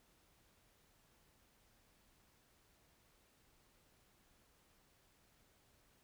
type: silence
effects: pink hiss -72 dBFS RMS until 6.03 s